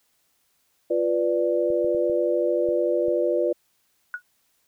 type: chord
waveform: sine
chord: B diminished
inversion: second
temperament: equal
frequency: 349.2 / 493.9 / 587.3 Hz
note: F4 / B4 / D5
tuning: 0 / 0 / 0 cents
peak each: -24 dBFS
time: 0.9-3.53 s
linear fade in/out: 10 ms
type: clicks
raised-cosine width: 3 ms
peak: -29 dBFS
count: 6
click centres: 1.703 / 1.846 / 1.948 / 2.098 / 2.688 / 3.083 s
type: tone with exponential decay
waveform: sine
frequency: 1460 Hz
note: F#6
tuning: 24 cents flat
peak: -23 dBFS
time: 4.14-4.22 s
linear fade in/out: 1 ms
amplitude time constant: 17 ms
effects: white hiss -68 dBFS RMS until 4.67 s

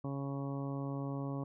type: harmonic tone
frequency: 138.59 Hz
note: C#3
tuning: in tune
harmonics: 1 / 2 / 3 / 4 / 5 / 6 / 7 / 8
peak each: -38 / -40 / -48 / -47 / -52 / -54 / -53 / -51 dBFS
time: 0.04-1.44 s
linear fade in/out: 5 ms
effects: none

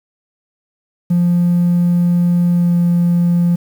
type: tone with pitch glide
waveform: triangle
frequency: 174.61 to 173.4 Hz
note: F3 to F3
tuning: 0 to -12 cents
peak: -7 dBFS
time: 1.1-3.56 s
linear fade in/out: 10 ms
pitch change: -12 cents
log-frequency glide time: 2.52-2.76 s
effects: tanh soft clip ceiling -6 dBFS + 7-bit

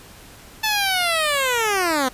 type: linear sweep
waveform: 10% pulse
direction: down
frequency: 880 to 246.9 Hz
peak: -10 dBFS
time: 0.63-2.09 s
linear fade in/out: 10 ms
effects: pink hiss -44 dBFS RMS until 2.13 s + resampled to 32000 Hz

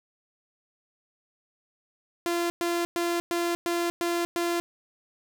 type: tone bursts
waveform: sawtooth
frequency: 343.6 Hz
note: F4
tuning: 28 cents flat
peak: -21 dBFS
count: 7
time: 2.26-4.6 s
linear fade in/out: 0 ms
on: 240 ms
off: 110 ms
effects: none

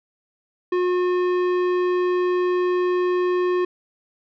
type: tone with tanh clipping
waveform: sine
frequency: 360 Hz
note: F#4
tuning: 47 cents flat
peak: -20 dBFS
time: 0.72-3.65 s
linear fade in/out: 5 ms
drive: 14 dB
effects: none

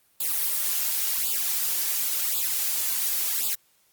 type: noise with flanger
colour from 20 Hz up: blue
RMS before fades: -26 dBFS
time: 0.2-3.55 s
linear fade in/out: 5 ms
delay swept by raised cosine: 0.25 to 5.85 ms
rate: 0.92 Hz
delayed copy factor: +0.95
effects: white hiss -64 dBFS RMS until 3.92 s + Opus 32 kbps

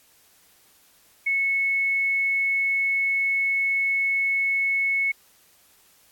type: tone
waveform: sine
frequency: 2200 Hz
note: C#7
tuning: 14 cents flat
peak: -20 dBFS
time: 1.26-5.12 s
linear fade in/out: 10 ms
effects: white hiss -58 dBFS RMS until 6.11 s + AAC 64 kbps

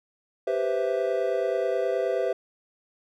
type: chord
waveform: triangle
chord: C major seventh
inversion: second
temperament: equal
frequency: 392 / 493.9 / 523.3 / 659.3 Hz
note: G4 / B4 / C5 / E5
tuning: 0 / 0 / 0 / 0 cents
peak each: -27 dBFS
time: 0.47-2.33 s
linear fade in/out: 5 ms
effects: none

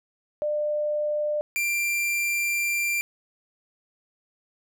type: tone pair in turn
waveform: sine / 45% pulse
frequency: 598 / 2370 Hz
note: D5 / D7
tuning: +31 / +15 cents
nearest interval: 2 octaves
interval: 2384 cents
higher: second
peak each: -23 dBFS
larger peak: neither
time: 0.42-1.41 / 1.56-3.01 s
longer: second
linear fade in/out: 0 ms
effects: none

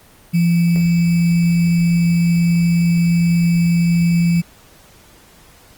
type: tone with sample-and-hold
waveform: sine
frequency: 170.7 Hz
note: F3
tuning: 39 cents flat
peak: -11 dBFS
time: 0.33-4.42 s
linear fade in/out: 20 ms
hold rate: 2450 Hz
effects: pink hiss -47 dBFS RMS until 5.77 s + Opus 24 kbps

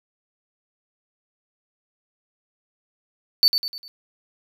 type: tone with echo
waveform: triangle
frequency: 4500 Hz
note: C#8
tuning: 25 cents sharp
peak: -10 dBFS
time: 3.43-3.48 s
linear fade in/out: 0 ms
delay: 100 ms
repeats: 4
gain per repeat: -7 dB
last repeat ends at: 3.88 s
effects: none

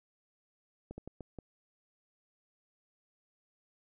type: slowing click train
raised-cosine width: 2 ms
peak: -30 dBFS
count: 5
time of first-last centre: 0.91-1.387 s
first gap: 70 ms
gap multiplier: 1.37
effects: none

